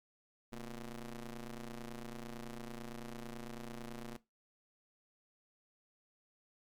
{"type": "ring-modulated tone", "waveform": "sawtooth", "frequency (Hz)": 121.5, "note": "B2", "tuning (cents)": -28, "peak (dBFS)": -36, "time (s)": [0.52, 4.17], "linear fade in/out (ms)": 10, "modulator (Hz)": 107, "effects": ["noise-tail reverb RT60 0.2 s tail -17 dB re dry", "MP3 96 kbps"]}